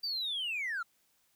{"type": "linear sweep", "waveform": "triangle", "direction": "down", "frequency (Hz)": [4725, 1308], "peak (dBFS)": -30, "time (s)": [0.03, 0.83], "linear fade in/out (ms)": 10, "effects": ["tanh soft clip ceiling -29 dBFS", "white hiss -72 dBFS RMS until 1.35 s"]}